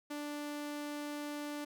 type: tone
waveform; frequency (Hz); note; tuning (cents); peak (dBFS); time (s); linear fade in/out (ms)
sawtooth; 293.7; D4; 0; -35; 0.1-1.65; 10
effects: none